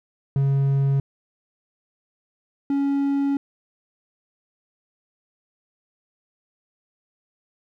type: tone pair in turn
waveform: triangle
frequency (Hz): 137.8 / 279.2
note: C#3 / C#4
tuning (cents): -10 / +13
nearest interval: octave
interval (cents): 1223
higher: second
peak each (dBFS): -15 / -17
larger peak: first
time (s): 0.36-1 / 2.7-3.37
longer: second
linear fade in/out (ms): 2
effects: none